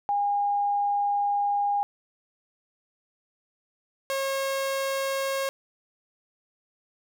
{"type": "tone pair in turn", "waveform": ["sine", "sawtooth"], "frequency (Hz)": [813, 542.6], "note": ["G#5", "C#5"], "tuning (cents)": [-37, -37], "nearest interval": "perfect fifth", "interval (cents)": 700, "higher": "first", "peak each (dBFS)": -22, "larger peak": "neither", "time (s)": [[0.09, 1.83], [4.1, 5.49]], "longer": "first", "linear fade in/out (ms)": 0, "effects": []}